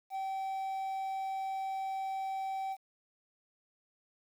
triangle tone with quantisation, 771 Hz, G5, 29 cents flat, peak -32 dBFS, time 0.1-2.77 s, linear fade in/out 50 ms, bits 10, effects none

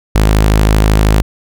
sawtooth tone, 52.8 Hz, G#1, 29 cents sharp, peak -3 dBFS, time 0.15-1.22 s, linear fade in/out 5 ms, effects none

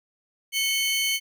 sawtooth tone pair together, 2203 / 3061 Hz, C#7 / G7, -11 / -42 cents, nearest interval tritone, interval 569 cents, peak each -22 dBFS, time 0.52-1.2 s, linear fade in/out 50 ms, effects none

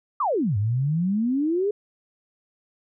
sine exponential two-way sweep, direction down then up, 1261 to 98 to 425.4 Hz, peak -20 dBFS, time 0.2-1.71 s, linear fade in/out 5 ms, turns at 0.57 s, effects none

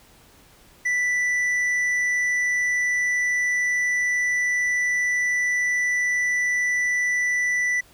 triangle tone with tanh clipping, 1975.5 Hz, B6, in tune, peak -21 dBFS, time 0.85-7.81 s, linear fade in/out 10 ms, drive 10 dB, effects pink hiss -53 dBFS RMS until 7.93 s

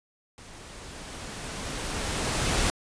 pink noise with level ramp, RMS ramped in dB -47 to -24 dBFS, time 0.38-2.7 s, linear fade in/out 0 ms, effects resampled to 22050 Hz

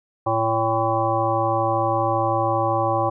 harmonic tone, 112.6 Hz, A2, 40 cents sharp, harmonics 1 / 3 / 5 / 7 / 9 / 10, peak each -27 / -27 / -24 / -23 / -26 / -27 dBFS, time 0.26-3.1 s, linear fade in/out 10 ms, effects none

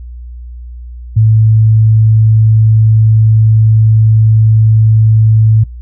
sine tone, 110 Hz, A2, in tune, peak -4 dBFS, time 1.16-5.64 s, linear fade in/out 10 ms, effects noise-tail reverb RT60 0.1 s tail -20 dB re dry + added 60 Hz sine -24 dBFS peak until 5.81 s

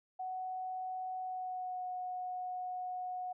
sine tone with pitch glide, 744 to 731.6 Hz, F#5 to F#5, +9 to -20 cents, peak -37 dBFS, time 0.19-3.33 s, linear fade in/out 10 ms, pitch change -29 cents, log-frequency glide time 1.19-1.87 s, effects none

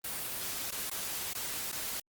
white noise with dropouts, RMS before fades -37 dBFS, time 0.04-2 s, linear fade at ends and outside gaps 5 ms, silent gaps 0.709-0.72 / 0.9-0.913 / 1.334-1.349 / 1.717-1.725 s, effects Opus 32 kbps

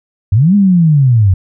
sine linear two-way sweep, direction up then down, 88.6 to 207.7 to 88.6 Hz, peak -5 dBFS, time 0.32-1.34 s, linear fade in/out 5 ms, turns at 0.55 s, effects none

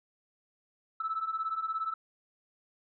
sine beating tone pair, 1300 / 1317 Hz, E6 / E6, -24 / -2 cents, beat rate 17 Hz, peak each -35 / -32 dBFS, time 1-1.94 s, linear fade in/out 5 ms, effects tanh soft clip ceiling -24 dBFS

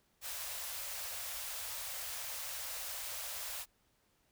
white band-stop noise, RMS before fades -42 dBFS, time 0.21-3.66 s, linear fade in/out 50 ms, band 100 to 490 Hz, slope 96 dB/octave, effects pink hiss -74 dBFS RMS until 4.31 s

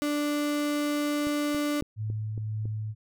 35% pulse tone, 293.7 Hz, D4, in tune, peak -24 dBFS, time 0.02-1.81 s, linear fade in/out 0 ms
click train, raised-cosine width 3 ms, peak -27 dBFS, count 6, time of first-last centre 1.27-2.655 s, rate 3.61 Hz
sine tone with tremolo, 108 Hz, A2, 32 cents flat, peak -28 dBFS, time 1.96-2.95 s, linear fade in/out 50 ms, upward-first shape triangle, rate 1.9 Hz, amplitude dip 25%
effects none

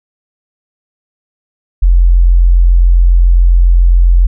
sine tone, 43.65 Hz, F1, in tune, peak -3 dBFS, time 1.82-4.27 s, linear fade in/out 10 ms, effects none

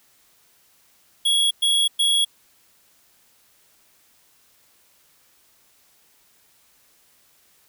square tone bursts, 3333 Hz, G#7, 5 cents sharp, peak -17 dBFS, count 3, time 1.25-2.25 s, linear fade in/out 10 ms, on 260 ms, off 110 ms, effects white hiss -59 dBFS RMS until 7.68 s

